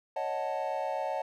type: chord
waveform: triangle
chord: D# half-diminished seventh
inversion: third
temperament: equal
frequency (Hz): 554.4 / 622.3 / 740 / 880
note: C#5 / D#5 / F#5 / A5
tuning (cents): 0 / 0 / 0 / 0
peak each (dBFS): -34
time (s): 0.16-1.22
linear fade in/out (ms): 5
effects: none